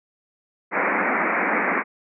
white band-pass noise, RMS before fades -22 dBFS, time 0.71-1.84 s, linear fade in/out 50 ms, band 180 to 2300 Hz, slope 96 dB/octave, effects none

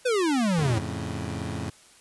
square exponential sweep, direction down, 522 to 103.83 Hz, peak -22 dBFS, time 0.05-0.79 s, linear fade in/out 10 ms
20% pulse chord, F augmented, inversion none, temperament equal, 87.31 / 110 / 138.59 Hz, F2 / A2 / C#3, 0 / 0 / 0 cents, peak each -29 / -29 / -31 dBFS, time 0.58-1.7 s, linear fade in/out 5 ms
effects white hiss -54 dBFS RMS until 2 s + resampled to 24000 Hz

